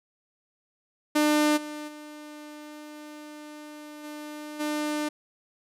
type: tone with level steps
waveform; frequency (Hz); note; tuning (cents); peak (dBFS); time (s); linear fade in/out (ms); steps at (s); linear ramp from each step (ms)
sawtooth; 300.1; D4; +38; -16 / -31 / -37 / -33 / -23; 1.15-5.09; 10; 1.56 / 1.87 / 4.03 / 4.59; 20
effects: resampled to 32000 Hz